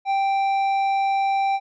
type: tone with tanh clipping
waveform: sine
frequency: 784 Hz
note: G5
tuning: in tune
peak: -20 dBFS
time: 0.05-1.6 s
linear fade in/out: 50 ms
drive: 9 dB
effects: none